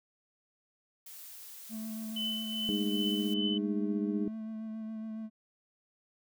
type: noise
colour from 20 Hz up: blue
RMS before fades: -48 dBFS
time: 1.06-3.34 s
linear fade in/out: 5 ms
type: tone with vibrato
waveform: triangle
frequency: 220 Hz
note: A3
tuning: in tune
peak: -35 dBFS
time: 1.69-5.3 s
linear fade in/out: 50 ms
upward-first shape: sine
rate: 7.2 Hz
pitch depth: 18 cents each way
type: tone with tremolo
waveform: sine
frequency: 3021 Hz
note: F#7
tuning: 35 cents sharp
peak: -31 dBFS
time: 2.16-3.58 s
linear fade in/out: 5 ms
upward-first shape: triangle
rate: 2.5 Hz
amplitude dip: 65%
type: harmonic tone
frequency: 102.2 Hz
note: G#2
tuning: 27 cents flat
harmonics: 2 / 3 / 4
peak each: -32 / -34 / -39 dBFS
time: 2.69-4.28 s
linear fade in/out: 0 ms
effects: none